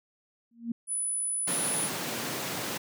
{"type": "tone with exponential growth", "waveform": "sine", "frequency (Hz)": 233.1, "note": "A#3", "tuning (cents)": 0, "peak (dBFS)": -25, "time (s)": [0.51, 0.72], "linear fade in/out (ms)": 5, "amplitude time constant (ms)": 44}
{"type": "tone", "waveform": "sine", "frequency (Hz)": 9956, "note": "D#9", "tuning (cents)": 0, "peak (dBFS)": -28, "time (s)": [0.87, 1.9], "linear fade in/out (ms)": 50}
{"type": "high-pass noise", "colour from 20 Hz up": "pink", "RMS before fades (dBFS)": -34, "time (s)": [1.47, 2.78], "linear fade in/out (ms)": 10, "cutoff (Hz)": 140, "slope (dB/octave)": 24}
{"effects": []}